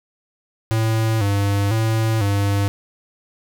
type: tone with vibrato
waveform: square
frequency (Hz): 105.8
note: G#2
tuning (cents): +33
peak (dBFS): -17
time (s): 0.71-2.68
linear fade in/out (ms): 0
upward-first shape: square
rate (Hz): 1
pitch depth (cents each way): 91
effects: none